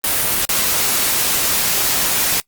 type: noise with dropouts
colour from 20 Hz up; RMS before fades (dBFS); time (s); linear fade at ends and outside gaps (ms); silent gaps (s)
white; -17; 0.04-2.4; 0; 0.451-0.492
effects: noise-tail reverb RT60 0.1 s tail -23 dB re dry + Opus 32 kbps